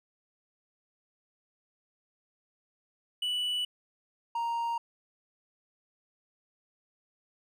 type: tone pair in turn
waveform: triangle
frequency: 2960 / 932.3 Hz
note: F#7 / A#5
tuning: 0 / 0 cents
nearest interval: octave + minor sixth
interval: 2000 cents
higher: first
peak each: -27 dBFS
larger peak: neither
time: 3.22-3.65 / 4.35-4.78 s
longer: neither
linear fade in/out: 5 ms
effects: none